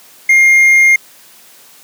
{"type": "tone", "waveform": "triangle", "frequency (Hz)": 2123, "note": "C7", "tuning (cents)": 25, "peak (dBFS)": -3, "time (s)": [0.29, 0.96], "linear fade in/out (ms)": 5, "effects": ["white hiss -42 dBFS RMS until 1.83 s", "high-pass 150 Hz 12 dB/octave"]}